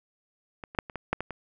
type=clicks; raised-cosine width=0.5 ms; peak=-23 / -28 / -7 / -25 / -19 / -10 / -16 / -21 dBFS; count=8; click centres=0.638 / 0.749 / 0.788 / 0.898 / 0.957 / 1.13 / 1.206 / 1.307 s; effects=none